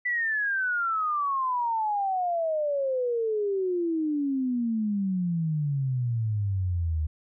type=exponential sweep; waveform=sine; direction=down; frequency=1991 to 75.7 Hz; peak=-24 dBFS; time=0.05-7.07 s; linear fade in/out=10 ms; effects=none